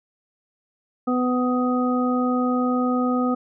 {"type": "harmonic tone", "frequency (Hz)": 250.1, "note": "B3", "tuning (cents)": 22, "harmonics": [1, 2, 3, 5], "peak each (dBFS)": [-20, -27, -30, -27], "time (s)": [1.07, 3.35], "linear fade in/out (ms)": 10, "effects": []}